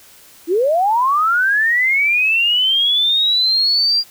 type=linear sweep; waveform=sine; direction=up; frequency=311.1 to 4808 Hz; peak=-12 dBFS; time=0.47-4.04 s; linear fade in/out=50 ms; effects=white hiss -45 dBFS RMS until 4.1 s